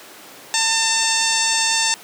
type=harmonic tone; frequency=898 Hz; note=A5; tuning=35 cents sharp; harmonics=1 / 2 / 3 / 4 / 5 / 6 / 7 / 8 / 9; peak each=-25 / -25 / -25 / -25 / -25 / -25 / -25 / -25 / -25 dBFS; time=0.54-1.94 s; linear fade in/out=0 ms; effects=pink hiss -40 dBFS RMS until 2.03 s + high-pass 300 Hz 12 dB/octave